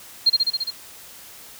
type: tone with echo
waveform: sine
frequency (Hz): 4209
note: C8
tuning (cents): +9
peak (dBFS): -11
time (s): 0.26-0.3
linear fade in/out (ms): 10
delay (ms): 68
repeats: 6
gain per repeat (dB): -2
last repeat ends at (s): 0.708
effects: white hiss -43 dBFS RMS until 1.59 s